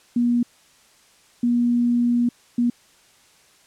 sine tone bursts at uneven times, 240 Hz, B3, 49 cents flat, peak -16 dBFS, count 3, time 0.16-0.43 / 1.43-2.29 / 2.58-2.7 s, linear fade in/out 5 ms, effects white hiss -55 dBFS RMS until 3.66 s + low-pass 9000 Hz 12 dB/octave

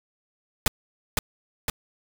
pink noise with echo, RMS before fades -20 dBFS, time 0.66-0.68 s, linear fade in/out 2 ms, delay 510 ms, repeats 2, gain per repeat -3 dB, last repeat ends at 1.7 s, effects none

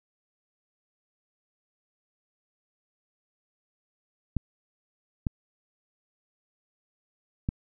clicks, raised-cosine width 5 ms, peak -14 dBFS, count 3, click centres 4.367 / 5.268 / 7.489 s, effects none

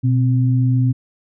sine tone pair together, 123.47 / 261.2 Hz, B2 / C4, 0 / -3 cents, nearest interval octave + minor second, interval 1297 cents, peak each -13 / -21 dBFS, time 0.03-0.93 s, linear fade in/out 20 ms, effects none

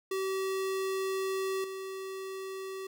square tone with level steps, 383.1 Hz, G4, 40 cents flat, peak -31 / -38 dBFS, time 0.11-2.87 s, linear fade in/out 5 ms, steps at 1.64 s, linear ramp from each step 2 ms, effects none

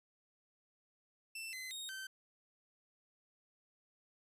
sawtooth tone with pitch steps, 2668 / 2044 / 3731 / 1546 Hz, E7 / C7 / A#7 / G6, +20 / -41 / +1 / -24 cents, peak -40 dBFS, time 1.35-2.07 s, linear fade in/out 5 ms, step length 180 ms, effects resampled to 32000 Hz

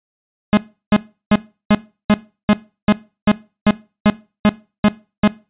45% pulse tone bursts, 210 Hz, G#3, 19 cents sharp, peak -8 dBFS, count 13, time 0.53-5.276 s, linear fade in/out 0 ms, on 42 ms, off 350 ms, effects noise-tail reverb RT60 0.3 s tail -19 dB re dry + resampled to 8000 Hz

